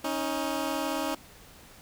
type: tone pair together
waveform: 15% pulse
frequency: 275.6 / 314.3 Hz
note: C#4 / D#4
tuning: -10 / +18 cents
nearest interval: major second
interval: 228 cents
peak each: -25 dBFS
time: 0.04-1.15 s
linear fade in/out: 5 ms
effects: pink hiss -52 dBFS RMS until 1.81 s